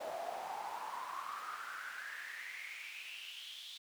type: noise with high-pass filter sweep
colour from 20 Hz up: brown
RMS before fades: -45 dBFS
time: 0-3.78 s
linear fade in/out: 10 ms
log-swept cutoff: 630 to 3600 Hz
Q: 7.2
effects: none